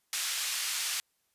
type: band-pass noise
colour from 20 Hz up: white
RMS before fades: -33 dBFS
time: 0.13-1 s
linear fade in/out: 0 ms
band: 1600 to 8400 Hz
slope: 12 dB/octave
effects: white hiss -75 dBFS RMS until 1.34 s + resampled to 32000 Hz